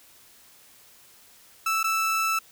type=tone with dropouts; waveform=30% pulse; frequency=1318.5 Hz; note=E6; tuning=in tune; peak=-20 dBFS; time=1.66-2.39 s; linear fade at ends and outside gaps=5 ms; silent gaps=1.831-1.841 s; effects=white hiss -54 dBFS RMS until 2.51 s